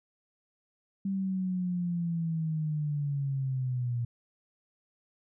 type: linear sweep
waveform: sine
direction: down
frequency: 196 to 117.9 Hz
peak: -28 dBFS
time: 1.05-4.05 s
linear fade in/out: 5 ms
effects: none